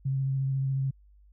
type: tone with vibrato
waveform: sine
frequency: 134.8 Hz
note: C#3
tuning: 48 cents flat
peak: -25 dBFS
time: 0.05-0.91 s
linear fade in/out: 10 ms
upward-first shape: sine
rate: 14 Hz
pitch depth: 16 cents each way
effects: added 50 Hz sine -54 dBFS peak until 1.32 s